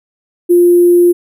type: tone with sample-and-hold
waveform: sine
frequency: 350 Hz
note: F4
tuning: 4 cents sharp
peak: -4 dBFS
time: 0.49-1.13 s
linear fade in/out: 20 ms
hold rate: 11025 Hz
effects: none